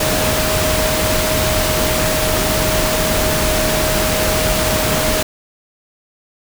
sine tone in noise, 625 Hz, D#5, 8 cents sharp, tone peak -20 dBFS, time 0-5.23 s, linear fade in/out 5 ms, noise pink, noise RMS -17 dBFS, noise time 0-5.23 s, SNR -6 dB, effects none

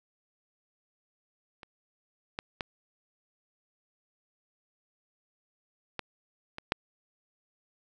clicks, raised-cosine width 0.3 ms, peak -29 / -17 / -16 / -17 / -22 / -9 dBFS, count 6, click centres 1.632 / 2.389 / 2.608 / 5.993 / 6.584 / 6.721 s, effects none

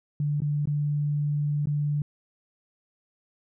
sine tone with dropouts, 146.83 Hz, D3, in tune, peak -23 dBFS, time 0.2-2.02 s, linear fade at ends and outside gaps 2 ms, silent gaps 0.404-0.419 / 0.656-0.673 / 1.657-1.671 s, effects none

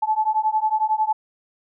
sine beating tone pair, 861 / 872 Hz, A5 / A5, -38 / -16 cents, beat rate 11 Hz, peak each -21 / -21 dBFS, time 0.02-1.13 s, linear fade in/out 10 ms, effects none

